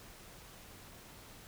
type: silence
effects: pink hiss -54 dBFS RMS until 1.47 s